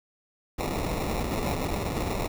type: noise with sample-and-hold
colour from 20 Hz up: pink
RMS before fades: -29 dBFS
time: 0.58-2.28 s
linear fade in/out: 10 ms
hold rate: 1575 Hz
effects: none